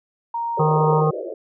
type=tone; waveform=sine; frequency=932.3 Hz; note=A#5; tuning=in tune; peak=-22 dBFS; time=0.34-1.01 s; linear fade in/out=5 ms
type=band-pass noise; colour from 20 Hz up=pink; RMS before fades=-29 dBFS; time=0.57-1.34 s; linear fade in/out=5 ms; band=350 to 620 Hz; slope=96 dB/octave
type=harmonic tone; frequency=154.5 Hz; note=D#3; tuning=12 cents flat; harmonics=1 / 3 / 5 / 7 / 8; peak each=-18 / -20 / -25 / -27 / -27 dBFS; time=0.59-1.11 s; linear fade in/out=10 ms
effects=none